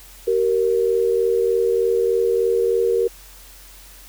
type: tone pair together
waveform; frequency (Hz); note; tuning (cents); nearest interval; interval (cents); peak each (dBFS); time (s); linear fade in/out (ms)
sine; 382.9 / 466.2; G4 / A#4; -41 / 0; minor third; 341; -20 / -17; 0.27-3.08; 10
effects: added 45 Hz sine -45 dBFS peak until 4.08 s + white hiss -45 dBFS RMS until 4.08 s